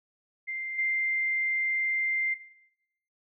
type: tone with level steps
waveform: sine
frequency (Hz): 2093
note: C7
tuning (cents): 0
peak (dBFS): -31 / -24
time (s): 0.47-2.35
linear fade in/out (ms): 20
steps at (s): 0.78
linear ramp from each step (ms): 10
effects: noise-tail reverb RT60 0.8 s tail -17 dB re dry